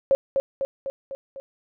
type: tone with echo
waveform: sine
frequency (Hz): 544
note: C#5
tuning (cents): -33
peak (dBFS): -14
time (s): 0.11-0.15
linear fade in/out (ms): 0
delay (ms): 250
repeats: 5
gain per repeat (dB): -4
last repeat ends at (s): 1.4
effects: none